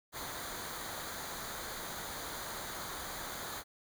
pink noise with comb filter, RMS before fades -42 dBFS, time 0.12-3.64 s, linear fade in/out 50 ms, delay 0.37 ms, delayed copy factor -0.65, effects none

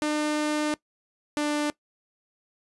sawtooth tone pair in turn, 301.4 / 296.4 Hz, D4 / D4, +45 / +16 cents, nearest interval unison, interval 29 cents, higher first, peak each -20 dBFS, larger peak neither, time 0.02-0.74 / 1.37-1.7 s, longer first, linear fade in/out 0 ms, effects noise-tail reverb RT60 0.1 s tail -20 dB re dry + resampled to 24000 Hz

